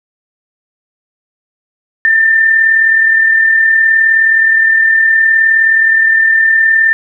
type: tone with amplitude modulation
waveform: sine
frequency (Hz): 1792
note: A6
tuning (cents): +31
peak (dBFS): -4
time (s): 2.05-6.93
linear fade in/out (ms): 0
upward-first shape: sine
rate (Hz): 39.3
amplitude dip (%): 40
effects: none